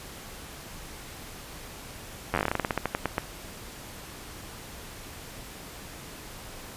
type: slowing click train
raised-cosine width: 0.5 ms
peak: -10 dBFS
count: 19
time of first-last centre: 2.34-3.181 s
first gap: 10 ms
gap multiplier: 1.16
effects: pink hiss -43 dBFS RMS until 6.76 s + resampled to 32000 Hz